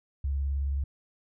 sine tone with vibrato, 69.3 Hz, C#2, in tune, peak -26 dBFS, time 0.24-0.84 s, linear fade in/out 5 ms, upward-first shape triangle, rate 19 Hz, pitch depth 73 cents each way, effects none

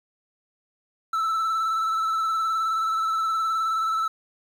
triangle tone with vibrato, 1318.5 Hz, E6, in tune, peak -20 dBFS, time 1.13-4.08 s, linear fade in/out 5 ms, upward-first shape sine, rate 19 Hz, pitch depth 30 cents each way, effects 9-bit

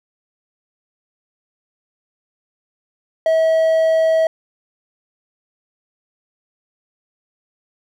triangle tone, 645 Hz, E5, 38 cents flat, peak -10 dBFS, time 3.26-4.27 s, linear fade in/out 2 ms, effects none

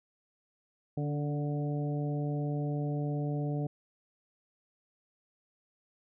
harmonic tone with a mistuned harmonic, 146.83 Hz, D3, in tune, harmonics 1 / 2 / 3 / 4 / 5, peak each -31 / -37 / -41 / -43 / -45 dBFS, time 0.97-3.67 s, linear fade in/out 5 ms, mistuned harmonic 2, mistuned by -23 cents, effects none

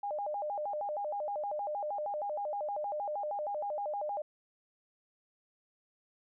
sine tone with vibrato, 700 Hz, F5, 4 cents sharp, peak -33 dBFS, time 0.03-4.22 s, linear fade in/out 5 ms, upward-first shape square, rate 6.4 Hz, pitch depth 260 cents each way, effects none

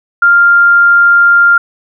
sine tone, 1396.9 Hz, F6, in tune, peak -3 dBFS, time 0.22-1.58 s, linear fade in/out 5 ms, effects none

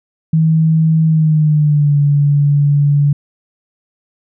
sine tone with pitch glide, 159.9 to 144.11 Hz, D#3 to D3, +48 to -32 cents, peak -8 dBFS, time 0.33-3.13 s, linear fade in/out 5 ms, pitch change -180 cents, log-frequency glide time 1.06-1.97 s, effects none

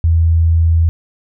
sine tone, 82.41 Hz, E2, in tune, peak -8 dBFS, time 0.04-0.89 s, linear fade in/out 0 ms, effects none

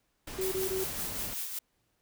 pink noise, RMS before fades -42 dBFS, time 0.27-1.34 s, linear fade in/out 5 ms
sine tone bursts, 378.6 Hz, F#4, 40 cents sharp, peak -30 dBFS, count 3, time 0.38-0.842 s, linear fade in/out 10 ms, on 140 ms, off 21 ms
blue noise with tremolo, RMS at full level -35 dBFS, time 0.41-1.59 s, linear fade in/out 5 ms, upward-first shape sine, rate 5.3 Hz, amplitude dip 45%
effects pink hiss -75 dBFS RMS until 2.01 s

